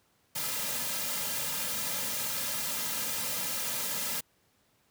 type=noise with comb filter; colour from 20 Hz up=white; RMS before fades=-33 dBFS; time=0.35-4.21 s; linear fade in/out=10 ms; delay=2.7 ms; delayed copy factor=-0.8; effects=pink hiss -69 dBFS RMS until 4.9 s + high-pass 80 Hz 12 dB/octave